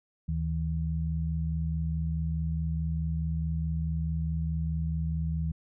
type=tone pair together; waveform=sine; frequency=75.8 / 160.5 Hz; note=D#2 / E3; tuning=-45 / -46 cents; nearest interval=octave + minor second; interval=1299 cents; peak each=-30 / -30 dBFS; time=0.28-5.52 s; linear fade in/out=10 ms; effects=none